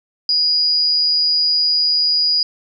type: tone with amplitude modulation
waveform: sine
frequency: 4900 Hz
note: D#8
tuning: 27 cents flat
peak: -11 dBFS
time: 0.29-2.43 s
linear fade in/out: 2 ms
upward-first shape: sine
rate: 159 Hz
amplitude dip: 40%
effects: none